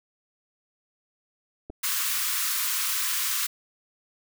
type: clicks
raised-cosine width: 2 ms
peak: -26 dBFS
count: 2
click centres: 1.699 / 1.702 s
type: high-pass noise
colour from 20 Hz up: white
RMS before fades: -27 dBFS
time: 1.83-3.47 s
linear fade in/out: 10 ms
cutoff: 1000 Hz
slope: 96 dB/octave
effects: none